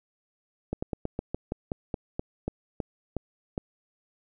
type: slowing click train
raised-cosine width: 2 ms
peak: -16 dBFS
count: 14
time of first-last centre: 0.73-3.579 s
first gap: 95 ms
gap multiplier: 1.13
effects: none